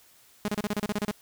sawtooth tone bursts, 207.7 Hz, G#3, in tune, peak -22 dBFS, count 11, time 0.45-1.111 s, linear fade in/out 0 ms, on 31 ms, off 32 ms, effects white hiss -58 dBFS RMS until 1.21 s

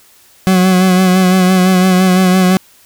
40% pulse tone with vibrato, 185 Hz, F#3, in tune, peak -6 dBFS, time 0.47-2.57 s, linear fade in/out 0 ms, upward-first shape sine, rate 5.9 Hz, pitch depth 35 cents each way, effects white hiss -46 dBFS RMS until 2.85 s

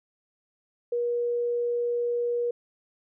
sine tone, 478.7 Hz, A#4, 46 cents sharp, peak -24 dBFS, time 0.92-2.51 s, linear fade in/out 5 ms, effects none

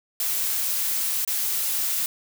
blue noise with dropouts, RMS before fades -25 dBFS, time 0.2-2.06 s, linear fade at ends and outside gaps 1 ms, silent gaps 1.249-1.276 s, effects none

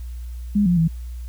sine tone with pitch steps, 204.9 / 176 / 163.5 Hz, G#3 / F3 / E3, -23 / +14 / -14 cents, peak -14 dBFS, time 0.55-0.88 s, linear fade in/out 10 ms, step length 110 ms, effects added 60 Hz sine -29 dBFS peak until 1.28 s + white hiss -54 dBFS RMS until 1.28 s

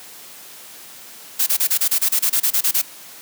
blue noise bursts, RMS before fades -17 dBFS, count 14, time 1.39-2.818 s, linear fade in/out 10 ms, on 76 ms, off 28 ms, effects white hiss -40 dBFS RMS until 3.21 s + high-pass 150 Hz 12 dB/octave

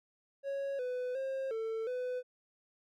triangle tone with pitch steps, 553 / 499.9 / 534 / 446.8 / 501 Hz, C#5 / B4 / C5 / A4 / B4, -4 / +21 / +35 / +27 / +25 cents, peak -32 dBFS, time 0.43-2.23 s, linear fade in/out 50 ms, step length 360 ms, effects none

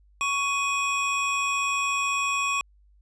square tone pair together, 1115 / 2503 Hz, C#6 / D#7, +10 / +10 cents, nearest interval octave + major second, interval 1400 cents, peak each -27 dBFS, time 0.21-2.61 s, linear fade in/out 0 ms, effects added 50 Hz sine -55 dBFS peak until 3.01 s + resampled to 22050 Hz

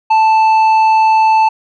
sine tone with tanh clipping, 880 Hz, A5, in tune, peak -8 dBFS, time 0.1-1.49 s, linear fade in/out 10 ms, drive 7 dB, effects none

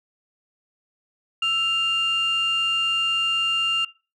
sine tone pair together, 1323.2 / 2796 Hz, E6 / F7, +6 / +1 cents, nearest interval octave + minor second, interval 1295 cents, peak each -26 / -18 dBFS, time 1.42-3.85 s, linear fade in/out 5 ms, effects noise-tail reverb RT60 0.3 s tail -20 dB re dry + tanh soft clip ceiling -17 dBFS

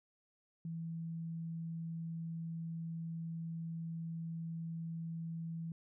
sine tone, 164.81 Hz, E3, in tune, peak -39 dBFS, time 0.65-5.72 s, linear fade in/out 2 ms, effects none

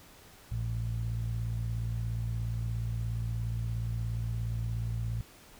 sawtooth tone with low-pass filter, 57 Hz, A#1, 38 cents flat, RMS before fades -33 dBFS, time 0.51-5.21 s, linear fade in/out 0 ms, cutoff 120 Hz, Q 4.1, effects pink hiss -55 dBFS RMS until 5.59 s

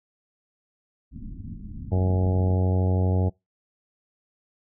pink low-pass noise, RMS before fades -37 dBFS, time 1.11-2.58 s, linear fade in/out 50 ms, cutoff 270 Hz, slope 48 dB/octave
harmonic tone, 92.5 Hz, F#2, in tune, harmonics 1 / 2 / 3 / 4 / 5 / 6 / 7 / 8 / 9, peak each -20 / -28 / -33 / -34 / -33 / -38 / -37 / -41 / -40 dBFS, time 1.91-3.3 s, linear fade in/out 20 ms
effects noise-tail reverb RT60 0.2 s tail -24 dB re dry

